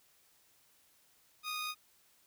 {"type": "tone with amplitude modulation", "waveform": "15% pulse", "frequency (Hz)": 1238, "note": "D#6", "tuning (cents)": -9, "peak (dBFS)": -29, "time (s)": [1.43, 1.75], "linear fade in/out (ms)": 50, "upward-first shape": "sine", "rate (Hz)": 63, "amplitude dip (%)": 30, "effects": ["white hiss -68 dBFS RMS until 2.26 s"]}